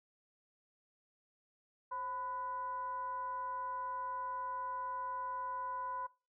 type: tone with frequency modulation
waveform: sine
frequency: 1002 Hz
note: B5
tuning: 25 cents sharp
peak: -38 dBFS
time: 1.91-6.07 s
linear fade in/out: 10 ms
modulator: 469 Hz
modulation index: 0.44
effects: noise-tail reverb RT60 0.3 s tail -21 dB re dry